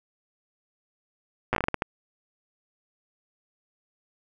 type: slowing click train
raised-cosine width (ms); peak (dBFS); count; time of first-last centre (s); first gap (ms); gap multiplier
0.5; -9; 10; 1.53-1.821; 8; 1.33
effects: none